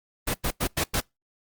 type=noise bursts; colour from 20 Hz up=pink; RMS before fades=-25 dBFS; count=5; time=0.27-1.007 s; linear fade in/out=10 ms; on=73 ms; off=93 ms; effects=noise-tail reverb RT60 0.2 s tail -26 dB re dry + Opus 24 kbps